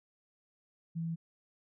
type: tone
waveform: sine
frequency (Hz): 165.2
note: E3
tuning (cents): +4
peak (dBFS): -33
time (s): 0.95-1.16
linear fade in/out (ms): 20
effects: none